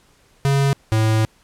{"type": "tone pair in turn", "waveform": "square", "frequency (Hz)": [138.59, 110], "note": ["C#3", "A2"], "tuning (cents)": [0, 0], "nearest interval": "major third", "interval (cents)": 400, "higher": "first", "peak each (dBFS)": -15, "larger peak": "neither", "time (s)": [[0.45, 0.73], [0.92, 1.25]], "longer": "second", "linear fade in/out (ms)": 0, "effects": ["pink hiss -56 dBFS RMS until 1.43 s", "low-pass 11000 Hz 12 dB/octave"]}